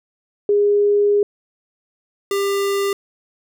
sine / square tone pair in turn, 410 / 397.9 Hz, G#4 / G4, -22 / +26 cents, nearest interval minor second, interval 52 cents, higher first, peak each -12 / -18 dBFS, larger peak first, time 0.49-1.23 / 2.31-2.93 s, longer first, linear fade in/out 2 ms, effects none

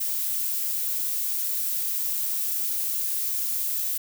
violet noise, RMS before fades -27 dBFS, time 0-3.98 s, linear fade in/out 10 ms, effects none

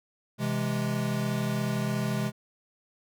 square chord, C augmented, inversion none, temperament equal, 130.81 / 164.81 / 207.7 Hz, C3 / E3 / G#3, 0 / 0 / 0 cents, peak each -31 / -35 / -31 dBFS, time 0.38-2.32 s, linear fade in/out 50 ms, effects none

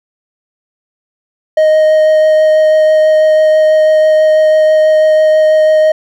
triangle tone with vibrato, 622.3 Hz, D#5, in tune, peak -3 dBFS, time 1.57-5.92 s, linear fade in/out 5 ms, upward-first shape triangle, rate 6.1 Hz, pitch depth 9 cents each way, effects none

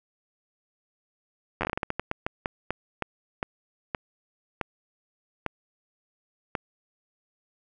slowing click train, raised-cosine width 0.5 ms, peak -12 dBFS, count 21, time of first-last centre 1.61-6.552 s, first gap 10 ms, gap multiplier 1.28, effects none

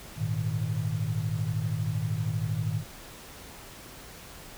sine chord, Ab suspended second, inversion none, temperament equal, 103.83 / 116.54 / 155.56 Hz, Ab2 / Bb2 / Eb3, 0 / 0 / 0 cents, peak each -31 dBFS, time 0.16-2.84 s, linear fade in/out 50 ms, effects pink hiss -46 dBFS RMS until 4.57 s

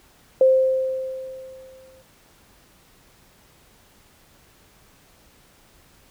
sine tone with exponential decay, 523.3 Hz, C5, in tune, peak -10 dBFS, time 0.41-2.02 s, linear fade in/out 2 ms, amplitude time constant 350 ms, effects pink hiss -55 dBFS RMS until 6.1 s

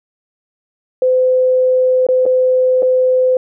sine tone with dropouts, 511 Hz, C5, 41 cents flat, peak -9 dBFS, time 1.02-3.37 s, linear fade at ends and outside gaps 2 ms, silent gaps 2.067-2.087 / 2.255-2.262 / 2.823-2.829 s, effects none

